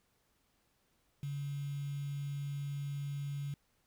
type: tone with quantisation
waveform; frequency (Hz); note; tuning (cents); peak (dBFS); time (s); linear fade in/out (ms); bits
sine; 141.7; C#3; +38; -36; 1.23-3.54; 2; 9
effects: pink hiss -75 dBFS RMS until 3.86 s